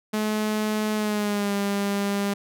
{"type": "tone with pitch glide", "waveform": "sawtooth", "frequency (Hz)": [214, 200.8], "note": ["A3", "G3"], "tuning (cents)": [-48, 42], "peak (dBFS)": -19, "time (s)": [0.13, 2.34], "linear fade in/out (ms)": 10, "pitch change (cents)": -110, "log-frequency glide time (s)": [0.95, 1.54], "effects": []}